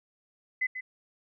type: tone with echo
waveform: sine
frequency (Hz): 2024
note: B6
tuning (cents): +42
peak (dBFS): -25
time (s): 0.61-0.67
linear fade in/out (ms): 10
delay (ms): 140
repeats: 1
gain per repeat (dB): -9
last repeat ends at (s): 0.81
effects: none